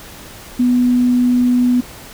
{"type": "tone", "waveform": "sine", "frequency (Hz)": 246.9, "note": "B3", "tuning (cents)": 0, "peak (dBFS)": -10, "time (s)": [0.59, 1.81], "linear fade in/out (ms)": 10, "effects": ["pink hiss -36 dBFS RMS until 2.13 s"]}